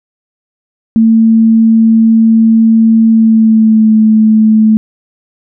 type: tone with pitch glide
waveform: sine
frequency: 224.5 to 217.9 Hz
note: A3 to A3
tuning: +35 to -17 cents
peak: -3 dBFS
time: 0.96-4.77 s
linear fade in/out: 0 ms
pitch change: -52 cents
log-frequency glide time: 3.08-3.93 s
effects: none